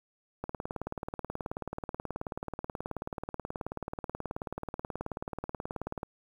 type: click train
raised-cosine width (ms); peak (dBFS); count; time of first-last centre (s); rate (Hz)
1; -21; 105; 0.44-6.031; 18.6
effects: 9-bit